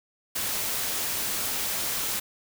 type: noise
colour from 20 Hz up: white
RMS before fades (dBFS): -29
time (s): 0.35-2.2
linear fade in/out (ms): 10
effects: none